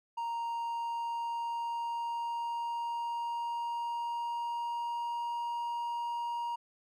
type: tone with pitch glide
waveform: triangle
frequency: 932.3 to 944.8 Hz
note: A#5 to A#5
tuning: 0 to +23 cents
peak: -31 dBFS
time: 0.17-6.56 s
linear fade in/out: 10 ms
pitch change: +23 cents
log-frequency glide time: 0.48-5.33 s
effects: none